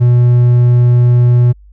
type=tone; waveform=triangle; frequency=121.8 Hz; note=B2; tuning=24 cents flat; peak=-3 dBFS; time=0-1.53 s; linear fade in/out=20 ms; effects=added 50 Hz sine -37 dBFS peak until 1.72 s